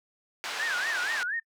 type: band-pass noise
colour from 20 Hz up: pink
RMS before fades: -35 dBFS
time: 0.44-1.23 s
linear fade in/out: 0 ms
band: 970 to 5100 Hz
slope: 12 dB/octave
type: tone with vibrato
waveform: sine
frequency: 1632 Hz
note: G#6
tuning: 31 cents flat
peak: -28 dBFS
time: 0.59-1.4 s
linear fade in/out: 10 ms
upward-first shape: sine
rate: 4.2 Hz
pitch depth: 230 cents each way
effects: noise-tail reverb RT60 0.1 s tail -26 dB re dry